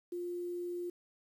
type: tone with quantisation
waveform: sine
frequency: 351.9 Hz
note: F4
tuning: 13 cents sharp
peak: -36 dBFS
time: 0.12-0.9 s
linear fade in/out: 5 ms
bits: 10
effects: none